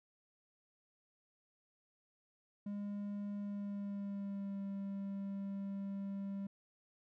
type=tone with pitch glide; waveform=triangle; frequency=203.6 to 197.35 Hz; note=G#3 to G3; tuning=-34 to +12 cents; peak=-37 dBFS; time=2.66-6.47 s; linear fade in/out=5 ms; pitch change=-54 cents; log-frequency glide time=3.37-4.62 s; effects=none